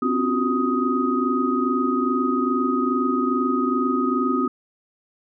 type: tone cluster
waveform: sine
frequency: 255.8 / 278.2 / 346.8 / 374.1 / 1252 Hz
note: C4 / C#4 / F4 / F#4 / D#6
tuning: -39 / +6 / -12 / +19 / +10 cents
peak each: -22 / -27 / -29 / -27 / -24 dBFS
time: 0.02-4.48 s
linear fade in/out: 5 ms
effects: none